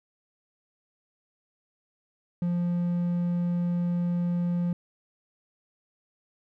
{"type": "tone", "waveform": "triangle", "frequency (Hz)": 174.61, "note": "F3", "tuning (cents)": 0, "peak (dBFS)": -22, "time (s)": [2.42, 4.73], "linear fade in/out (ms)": 2, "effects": []}